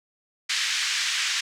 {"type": "band-pass noise", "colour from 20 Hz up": "pink", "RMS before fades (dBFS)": -26, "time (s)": [0.49, 1.41], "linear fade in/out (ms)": 10, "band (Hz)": [1700, 6800], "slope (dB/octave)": 24, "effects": []}